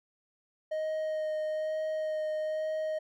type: tone with vibrato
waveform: triangle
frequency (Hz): 622.3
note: D#5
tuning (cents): 0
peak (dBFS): -28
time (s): 0.71-2.99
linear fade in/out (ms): 10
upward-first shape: sine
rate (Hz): 1.1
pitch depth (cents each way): 11
effects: none